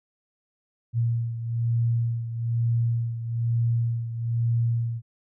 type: beating tone pair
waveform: sine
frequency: 116.54 / 117.64 Hz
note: A#2 / A#2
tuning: 0 / +16 cents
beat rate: 1.1 Hz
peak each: -23 / -29 dBFS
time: 0.93-5.02 s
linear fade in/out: 50 ms
effects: none